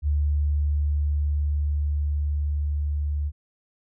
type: tone with level ramp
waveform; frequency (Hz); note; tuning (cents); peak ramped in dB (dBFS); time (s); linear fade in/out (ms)
sine; 73.42; D2; 0; -19 to -23; 0.02-3.32; 50
effects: none